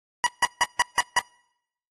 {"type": "tone bursts", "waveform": "25% pulse", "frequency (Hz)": 968, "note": "B5", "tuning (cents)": -35, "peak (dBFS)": -14, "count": 6, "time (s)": [0.24, 1.19], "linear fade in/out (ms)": 0, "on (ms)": 25, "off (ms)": 160, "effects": ["noise-tail reverb RT60 0.8 s tail -26 dB re dry", "AAC 32 kbps"]}